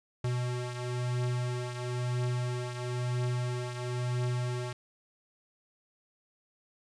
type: beating tone pair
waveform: square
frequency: 123.2 / 124.2 Hz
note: B2 / B2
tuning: -4 / +10 cents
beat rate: 1 Hz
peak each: -32 / -38 dBFS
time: 0.24-4.73 s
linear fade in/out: 5 ms
effects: resampled to 22050 Hz + 11-bit